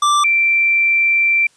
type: tone pair in turn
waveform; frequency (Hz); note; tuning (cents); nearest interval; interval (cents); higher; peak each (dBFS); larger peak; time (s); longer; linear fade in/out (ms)
square / sine; 1174.7 / 2349; D6 / D7; 0 / 0; octave; 1200; second; -12 / -11; second; 0.02-0.24 / 0.24-1.47; second; 5
effects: white hiss -54 dBFS RMS until 1.56 s + resampled to 22050 Hz